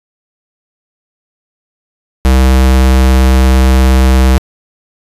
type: tone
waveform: square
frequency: 64.9 Hz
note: C2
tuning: 13 cents flat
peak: -5 dBFS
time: 2.25-4.38 s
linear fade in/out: 0 ms
effects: resampled to 32000 Hz